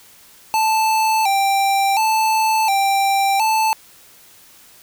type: tone with vibrato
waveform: square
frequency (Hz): 831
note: G#5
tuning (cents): +1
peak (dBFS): -15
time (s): 0.54-3.73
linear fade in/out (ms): 0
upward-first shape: square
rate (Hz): 0.7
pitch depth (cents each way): 96
effects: white hiss -47 dBFS RMS until 4.82 s